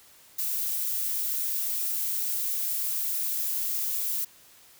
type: noise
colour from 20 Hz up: violet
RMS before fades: -29 dBFS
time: 0.38-4.25 s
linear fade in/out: 10 ms
effects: white hiss -55 dBFS RMS until 4.79 s